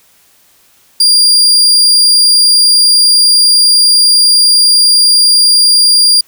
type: tone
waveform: 35% pulse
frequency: 4790 Hz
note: D8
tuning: 33 cents sharp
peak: -3 dBFS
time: 1-6.21 s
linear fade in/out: 5 ms
effects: white hiss -48 dBFS RMS until 6.27 s